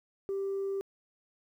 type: tone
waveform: sine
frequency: 392 Hz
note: G4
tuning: in tune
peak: -29 dBFS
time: 0.29-0.81 s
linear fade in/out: 0 ms
effects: tanh soft clip ceiling -28 dBFS + 11-bit